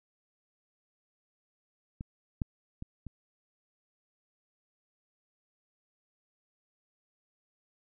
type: clicks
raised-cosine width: 5 ms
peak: -26 / -18 / -27 / -29 dBFS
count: 4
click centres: 2.009 / 2.418 / 2.824 / 3.067 s
effects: none